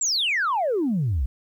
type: exponential sweep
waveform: sine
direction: down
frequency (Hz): 7790 to 57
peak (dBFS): -19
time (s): 0.01-1.26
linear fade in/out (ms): 5
effects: tanh soft clip ceiling -17 dBFS + 10-bit